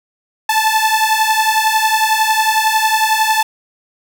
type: beating tone pair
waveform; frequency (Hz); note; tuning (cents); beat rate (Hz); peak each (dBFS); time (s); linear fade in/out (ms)
sawtooth; 870 / 881; A5 / A5; -20 / +2; 11; -11; 0.49-3.43; 5
effects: none